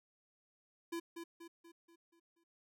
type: tone with echo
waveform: square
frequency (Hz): 336.6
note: E4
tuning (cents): +36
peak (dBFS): -39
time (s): 0.92-1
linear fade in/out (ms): 10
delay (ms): 240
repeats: 6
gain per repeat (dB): -6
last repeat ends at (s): 2.44
effects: none